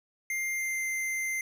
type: tone with pitch glide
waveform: square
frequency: 2100 to 2084 Hz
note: C7 to C7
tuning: +6 to -7 cents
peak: -30 dBFS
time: 0.3-1.41 s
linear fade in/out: 2 ms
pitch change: -13 cents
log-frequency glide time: 0.55-0.87 s
effects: none